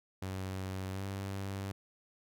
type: tone with pitch glide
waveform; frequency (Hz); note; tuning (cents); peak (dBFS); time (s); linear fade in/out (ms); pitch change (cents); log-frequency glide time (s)
sawtooth; 94.7 to 97.7; F#2 to G2; +41 to -5; -33; 0.22-1.72; 5; +54; 0.92-1.02
effects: none